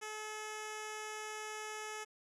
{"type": "tone with low-pass filter", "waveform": "10% pulse", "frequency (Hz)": 429.3, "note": "A4", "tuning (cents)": -43, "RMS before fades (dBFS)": -44, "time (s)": [0.01, 2.05], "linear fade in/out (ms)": 20, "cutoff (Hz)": 8700, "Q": 1.8, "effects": ["12-bit"]}